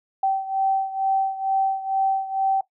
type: beating tone pair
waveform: sine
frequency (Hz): 773 / 775.2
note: G5 / G5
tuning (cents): -24 / -20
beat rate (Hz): 2.2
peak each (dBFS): -21 / -25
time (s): 0.23-2.61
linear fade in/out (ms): 5
effects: noise-tail reverb RT60 0.1 s tail -17 dB re dry